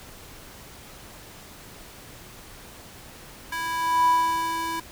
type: tone with high-pass filter sweep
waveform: square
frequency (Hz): 329.6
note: E4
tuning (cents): 0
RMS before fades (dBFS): -24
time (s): 3.52-4.8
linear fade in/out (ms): 5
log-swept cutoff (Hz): 1300 to 680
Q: 8.1
effects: pink hiss -45 dBFS RMS until 4.91 s